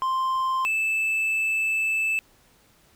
triangle tone pair in turn, 1046.5 / 2630 Hz, C6 / E7, 0 / -5 cents, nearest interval octave + major third, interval 1595 cents, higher second, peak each -20 / -20 dBFS, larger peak neither, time 0.02-0.65 / 0.65-2.19 s, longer second, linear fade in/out 0 ms, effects pink hiss -59 dBFS RMS until 2.95 s

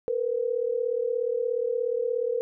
sine tone pair together, 460.4 / 497.3 Hz, A#4 / B4, -22 / +12 cents, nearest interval minor second, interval 134 cents, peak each -27 dBFS, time 0.08-2.41 s, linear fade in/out 0 ms, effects none

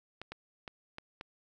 clicks, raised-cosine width 0.3 ms, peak -26 dBFS, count 5, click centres 0.216 / 0.32 / 0.678 / 0.984 / 1.211 s, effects none

